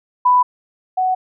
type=tone pair in turn; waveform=sine; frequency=993 / 743.9 Hz; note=B5 / F#5; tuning=+9 / +9 cents; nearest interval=perfect fourth; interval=500 cents; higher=first; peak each=-9 / -14 dBFS; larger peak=first; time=0.25-0.43 / 0.97-1.15 s; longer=neither; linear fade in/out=10 ms; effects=none